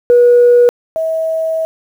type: tone pair in turn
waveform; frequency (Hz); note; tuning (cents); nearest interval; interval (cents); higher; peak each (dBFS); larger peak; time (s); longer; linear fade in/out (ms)
sine; 484.3 / 644.7; B4 / E5; -34 / -39; perfect fourth; 495; second; -3 / -13; first; 0.1-0.69 / 0.96-1.65; second; 0
effects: tanh soft clip ceiling -1 dBFS + 7-bit